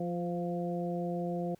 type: harmonic tone with a mistuned harmonic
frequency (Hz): 174.7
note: F3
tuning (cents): +1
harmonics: 1 / 2 / 3 / 4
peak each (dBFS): -34 / -38 / -38 / -40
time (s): 0-1.55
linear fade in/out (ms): 5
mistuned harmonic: 3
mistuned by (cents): -21
effects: pink hiss -67 dBFS RMS until 1.59 s